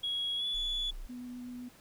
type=tone with pitch glide; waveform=sine; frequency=3322 to 3431 Hz; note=G#7 to A7; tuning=0 to -44 cents; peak=-30 dBFS; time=0.03-0.91 s; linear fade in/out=10 ms; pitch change=+56 cents; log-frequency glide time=0.37-0.45 s
type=tone; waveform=sine; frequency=30.59 Hz; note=B0; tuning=16 cents flat; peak=-38 dBFS; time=0.54-1.07 s; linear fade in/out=10 ms
type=tone with vibrato; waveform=sine; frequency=246.9 Hz; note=B3; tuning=in tune; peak=-40 dBFS; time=1.09-1.69 s; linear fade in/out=10 ms; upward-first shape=sine; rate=8 Hz; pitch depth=9 cents each way
effects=tanh soft clip ceiling -27 dBFS + pink hiss -59 dBFS RMS until 1.8 s